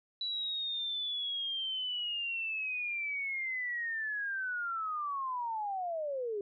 sine linear sweep, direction down, 3951 to 392 Hz, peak -33 dBFS, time 0.21-6.41 s, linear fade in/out 2 ms, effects none

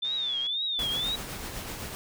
sine tone with vibrato, 3520 Hz, A7, in tune, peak -27 dBFS, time 0.02-1.16 s, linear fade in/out 10 ms, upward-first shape triangle, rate 2 Hz, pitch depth 170 cents each way
click train, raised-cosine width 0.2 ms, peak -29 dBFS, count 56, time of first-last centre 0.05-0.467 s, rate 132 Hz
pink noise with tremolo, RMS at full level -36 dBFS, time 0.79-1.95 s, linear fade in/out 0 ms, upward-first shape sine, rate 7.9 Hz, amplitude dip 35%
effects none

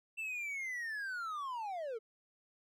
triangle linear sweep, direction down, 2689 to 423.5 Hz, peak -36 dBFS, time 0.17-1.99 s, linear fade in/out 20 ms, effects none

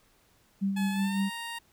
sine tone with tremolo, 196 Hz, G3, in tune, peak -24 dBFS, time 0.61-1.3 s, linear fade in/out 20 ms, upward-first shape sine, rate 5.4 Hz, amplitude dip 45%
15% pulse tone with pitch glide, 854 to 931.3 Hz, G#5 to A#5, +48 to -2 cents, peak -29 dBFS, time 0.76-1.59 s, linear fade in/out 10 ms, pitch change +150 cents, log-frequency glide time 0.91-1.22 s
effects pink hiss -65 dBFS RMS until 1.72 s

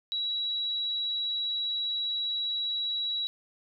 sine tone, 3895 Hz, B7, 25 cents flat, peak -28 dBFS, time 0.12-3.27 s, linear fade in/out 0 ms, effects none

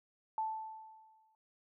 sine tone with exponential decay, 878 Hz, A5, 4 cents flat, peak -31 dBFS, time 0.38-1.35 s, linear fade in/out 1 ms, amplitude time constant 210 ms, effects none

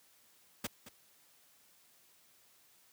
pink noise with echo, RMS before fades -37 dBFS, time 0.64-0.67 s, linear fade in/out 5 ms, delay 220 ms, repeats 1, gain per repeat -14 dB, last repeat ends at 0.89 s, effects white hiss -66 dBFS RMS until 2.92 s + high-pass 80 Hz 12 dB/octave

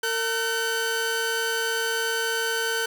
sawtooth tone pair together, 455.3 / 1521 Hz, A#4 / F#6, -41 / +47 cents, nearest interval octave + major sixth, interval 2088 cents, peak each -24 / -22 dBFS, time 0.03-2.86 s, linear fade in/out 5 ms, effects none

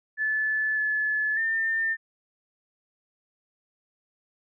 sine tone with pitch steps, 1736 / 1722 / 1802 Hz, A6 / A6 / A6, -24 / -38 / +41 cents, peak -23 dBFS, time 0.17-1.97 s, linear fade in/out 50 ms, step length 600 ms, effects none

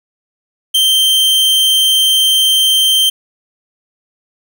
45% pulse tone, 3136 Hz, G7, in tune, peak -8 dBFS, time 0.74-3.1 s, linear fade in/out 10 ms, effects none

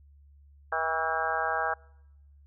harmonic tone with a mistuned harmonic, 161.1 Hz, E3, 39 cents flat, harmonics 3 / 4 / 5 / 6 / 7 / 8 / 9 / 10, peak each -38 / -34 / -32 / -38 / -35 / -34 / -37 / -33 dBFS, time 0.72-1.74 s, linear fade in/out 5 ms, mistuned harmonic 8, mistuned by +31 cents, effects noise-tail reverb RT60 0.9 s tail -26 dB re dry + added 71 Hz sine -53 dBFS peak until 2.46 s

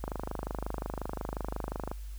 click train, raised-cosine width 1 ms, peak -20 dBFS, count 49, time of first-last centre 0.04-1.915 s, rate 25.6 Hz, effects added 50 Hz sine -38 dBFS peak until 2.18 s + white hiss -58 dBFS RMS until 2.18 s

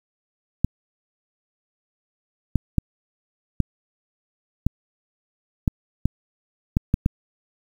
clicks, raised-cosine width 5 ms, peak -5 dBFS, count 10, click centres 0.646 / 2.557 / 2.783 / 3.603 / 4.666 / 5.678 / 6.056 / 6.769 / 6.941 / 7.061 s, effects 7-bit

